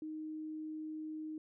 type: tone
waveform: sine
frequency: 311.1 Hz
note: D#4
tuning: in tune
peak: -40 dBFS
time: 0.02-1.38 s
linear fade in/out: 2 ms
effects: none